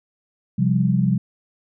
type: chord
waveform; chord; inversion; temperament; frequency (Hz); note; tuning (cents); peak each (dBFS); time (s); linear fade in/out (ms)
sine; C suspended fourth; none; just; 130.81 / 174.42 / 196.22; C3 / F3 / G3; 0 / -2 / +2; -20; 0.58-1.18; 10
effects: none